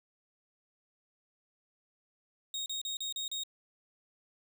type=tone bursts; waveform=30% pulse; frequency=3736 Hz; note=A#7; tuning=3 cents sharp; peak=-32 dBFS; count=6; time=2.54-3.435 s; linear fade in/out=2 ms; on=120 ms; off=35 ms; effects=none